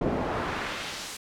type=noise with band-pass filter sweep; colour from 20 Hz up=brown; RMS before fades=-31 dBFS; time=0.01-1.17 s; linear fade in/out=5 ms; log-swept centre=410 to 7900 Hz; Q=0.81; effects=none